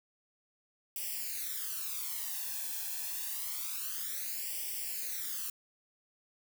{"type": "noise with flanger", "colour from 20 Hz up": "blue", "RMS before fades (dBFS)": -38, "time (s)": [0.96, 5.5], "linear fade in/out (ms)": 2, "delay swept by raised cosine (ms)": [0.37, 1.2], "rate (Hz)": 0.27, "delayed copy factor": 0.95, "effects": []}